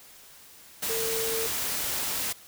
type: tone in noise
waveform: sine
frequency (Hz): 451.5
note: A4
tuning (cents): +45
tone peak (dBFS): -30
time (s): 0.89-1.47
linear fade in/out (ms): 10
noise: white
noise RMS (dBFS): -30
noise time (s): 0.82-2.33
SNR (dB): -3
effects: white hiss -51 dBFS RMS until 2.47 s